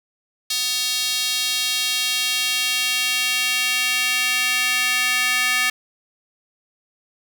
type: tone with high-pass filter sweep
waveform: square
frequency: 250 Hz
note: B3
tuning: 21 cents sharp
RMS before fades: -21 dBFS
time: 0.5-5.7 s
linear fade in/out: 5 ms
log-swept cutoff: 4000 to 2000 Hz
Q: 2
effects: none